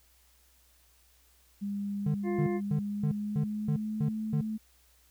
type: tone with pitch glide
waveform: sine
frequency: 201.7 to 217.4 Hz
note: G3 to A3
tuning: +50 to -21 cents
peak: -31 dBFS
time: 1.61-4.58 s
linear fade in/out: 20 ms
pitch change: +129 cents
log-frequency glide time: 2.61-4.13 s
type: tone bursts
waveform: triangle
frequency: 149.4 Hz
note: D3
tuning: 30 cents sharp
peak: -24 dBFS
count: 8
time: 2.06-4.412 s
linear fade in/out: 5 ms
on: 84 ms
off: 240 ms
type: harmonic tone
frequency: 351.5 Hz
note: F4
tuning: 11 cents sharp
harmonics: 1 / 2 / 3 / 5 / 6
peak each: -30 / -41 / -46 / -50 / -47 dBFS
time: 2.23-2.61 s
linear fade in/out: 50 ms
effects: added 61 Hz sine -65 dBFS peak until 5.1 s + white hiss -65 dBFS RMS until 5.1 s